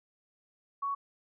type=tone; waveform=sine; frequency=1117 Hz; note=C#6; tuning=13 cents sharp; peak=-30 dBFS; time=0.82-0.95 s; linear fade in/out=10 ms; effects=none